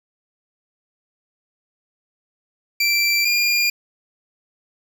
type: tone pair in turn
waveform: 25% pulse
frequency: 2347 / 2407 Hz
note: D7 / D7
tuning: -2 / +42 cents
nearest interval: unison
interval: 44 cents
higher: second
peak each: -12 dBFS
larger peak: neither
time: 2.8-3.25 / 3.25-3.7 s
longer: neither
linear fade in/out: 5 ms
effects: none